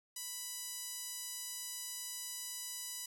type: tone with band-pass filter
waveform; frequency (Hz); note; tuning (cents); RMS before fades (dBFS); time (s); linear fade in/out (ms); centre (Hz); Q
5% pulse; 987.8; B5; 0; -44; 0.16-3.06; 5; 9500; 0.56
effects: none